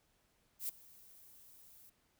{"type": "noise with ADSR envelope", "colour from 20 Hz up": "violet", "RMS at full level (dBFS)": -37, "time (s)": [0.59, 1.9], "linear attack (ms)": 100, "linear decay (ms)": 6, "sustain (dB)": -23, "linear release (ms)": 8, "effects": ["pink hiss -75 dBFS RMS until 2.19 s"]}